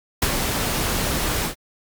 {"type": "noise with ADSR envelope", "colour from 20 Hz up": "pink", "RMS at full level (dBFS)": -19, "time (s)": [0.22, 1.55], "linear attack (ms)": 4, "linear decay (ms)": 72, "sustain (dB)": -4, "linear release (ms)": 100, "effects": ["Opus 48 kbps"]}